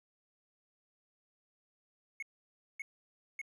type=tone bursts; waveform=triangle; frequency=2188 Hz; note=C#7; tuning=23 cents flat; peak=-36 dBFS; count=3; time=2.2-3.415 s; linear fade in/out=2 ms; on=25 ms; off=570 ms; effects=none